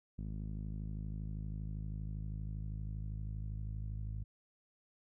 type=tone with low-pass filter sweep; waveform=sawtooth; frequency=52.6 Hz; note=G#1; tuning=23 cents sharp; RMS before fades=-41 dBFS; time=0.18-4.24 s; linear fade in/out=10 ms; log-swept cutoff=200 to 120 Hz; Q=2; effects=none